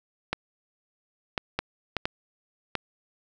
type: clicks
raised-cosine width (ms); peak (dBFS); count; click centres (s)
0.3; -10; 6; 0.33 / 1.378 / 1.59 / 1.967 / 2.055 / 2.753
effects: none